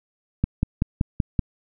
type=click train; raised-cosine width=5 ms; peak=-7 dBFS; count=6; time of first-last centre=0.44-1.392 s; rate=5.25 Hz; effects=none